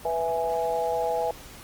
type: chord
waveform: sine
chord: E major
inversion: second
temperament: equal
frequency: 493.9 / 659.3 / 830.6 Hz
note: B4 / E5 / G#5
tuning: 0 / 0 / 0 cents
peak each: -28 dBFS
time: 0.05-1.31 s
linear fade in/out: 2 ms
effects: pink hiss -45 dBFS RMS until 1.63 s + Opus 24 kbps